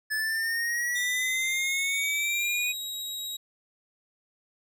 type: exponential sweep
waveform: square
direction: up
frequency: 1726 to 2489 Hz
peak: -27 dBFS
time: 0.1-2.73 s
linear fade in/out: 20 ms
type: tone with pitch glide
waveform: sawtooth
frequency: 3648 to 3823 Hz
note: A#7 to A#7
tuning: -38 to +43 cents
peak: -30 dBFS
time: 0.95-3.37 s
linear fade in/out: 10 ms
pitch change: +81 cents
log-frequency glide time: 2.13-2.45 s
effects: none